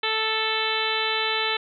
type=harmonic tone; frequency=440 Hz; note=A4; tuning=in tune; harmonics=1 / 2 / 3 / 4 / 5 / 6 / 7 / 8 / 9; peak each=-31 / -31 / -31 / -31 / -31 / -31 / -31 / -31 / -31 dBFS; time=0.03-1.57 s; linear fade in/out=5 ms; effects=none